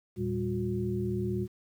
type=tone cluster; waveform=sine; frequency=80.5 / 116 / 197.1 / 361.7 Hz; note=E2 / A#2 / G3 / F#4; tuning=-41 / -8 / +10 / -39 cents; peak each=-40 / -33 / -33 / -33 dBFS; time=0.16-1.48 s; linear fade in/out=50 ms; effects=10-bit